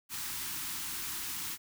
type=band-stop noise; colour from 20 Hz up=white; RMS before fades=-38 dBFS; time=0.09-1.58 s; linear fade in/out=50 ms; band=370 to 850 Hz; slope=48 dB/octave; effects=none